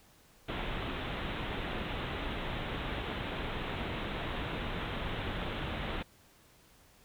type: low-pass noise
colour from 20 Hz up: pink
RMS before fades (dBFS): -37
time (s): 0.48-6.03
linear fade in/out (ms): 10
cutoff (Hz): 3800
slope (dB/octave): 96
effects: pink hiss -62 dBFS RMS until 7.04 s